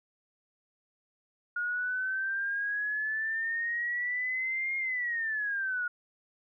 sine exponential two-way sweep, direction up then down, 1432 to 2140 to 1432 Hz, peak -29 dBFS, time 1.56-5.88 s, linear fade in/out 5 ms, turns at 4.77 s, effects none

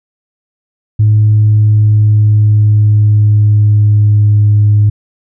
sine tone with pitch glide, 106.7 to 104.44 Hz, G#2 to G#2, +47 to +10 cents, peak -3 dBFS, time 0.99-4.9 s, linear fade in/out 10 ms, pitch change -37 cents, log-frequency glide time 1.3-4.44 s, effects tanh soft clip ceiling -1 dBFS

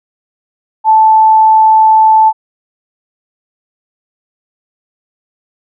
sine tone, 876 Hz, A5, 8 cents flat, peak -3 dBFS, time 0.84-2.33 s, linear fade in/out 50 ms, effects none

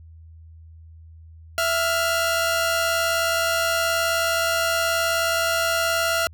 sawtooth tone pair together, 664.5 / 1408 Hz, E5 / F6, +14 / +14 cents, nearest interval octave + minor second, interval 1300 cents, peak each -19 dBFS, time 1.58-6.27 s, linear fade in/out 0 ms, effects added 81 Hz sine -42 dBFS peak until 6.33 s

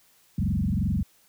sine tone with frequency modulation, 140 Hz, C#3, 18 cents sharp, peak -22 dBFS, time 0.38-1.03 s, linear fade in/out 5 ms, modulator 22.7 Hz, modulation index 3.5, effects white hiss -61 dBFS RMS until 1.28 s

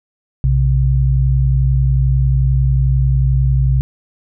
sine tone pair together, 61.2 / 132.4 Hz, B1 / C3, -15 / +21 cents, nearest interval octave + minor second, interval 1336 cents, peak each -13 dBFS, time 0.44-3.81 s, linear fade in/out 0 ms, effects none

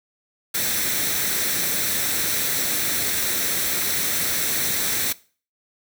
white noise with comb filter, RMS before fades -23 dBFS, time 0.54-5.13 s, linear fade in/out 10 ms, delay 0.51 ms, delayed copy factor +0.5, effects noise-tail reverb RT60 0.4 s tail -20 dB re dry + high-pass 80 Hz 12 dB/octave

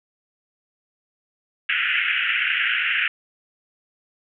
white band-pass noise, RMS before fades -22 dBFS, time 1.69-3.08 s, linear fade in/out 2 ms, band 1400 to 3000 Hz, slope 96 dB/octave, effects none

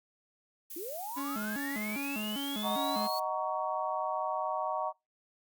violet noise, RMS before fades -43 dBFS, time 0.7-3.2 s, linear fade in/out 5 ms
sine linear sweep, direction up, 309.2 to 4432 Hz, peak -38 dBFS, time 0.76-3.19 s, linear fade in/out 5 ms
45% pulse tone with vibrato, 243.8 Hz, B3, 22 cents flat, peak -35 dBFS, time 1.16-3.08 s, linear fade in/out 20 ms, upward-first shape square, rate 2.5 Hz, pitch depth 240 cents each way
sine chord, D# minor seventh, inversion none, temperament just, 622.3 / 746.7 / 933.4 / 1120.1 Hz, D#5 / F#5 / A#5 / C#6, 0 / +16 / +2 / +18 cents, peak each -36 dBFS, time 2.62-4.93 s, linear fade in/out 50 ms
effects noise-tail reverb RT60 0.2 s tail -23 dB re dry + Opus 48 kbps

